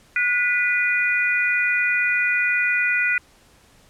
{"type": "tone cluster", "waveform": "sine", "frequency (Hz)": [1456, 1985, 2446], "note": ["F#6", "B6", "D#7"], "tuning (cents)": [-28, 8, -30], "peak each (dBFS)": -22, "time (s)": [0.16, 3.18], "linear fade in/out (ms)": 2, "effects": ["pink hiss -54 dBFS RMS until 3.89 s", "low-pass 11000 Hz 12 dB/octave"]}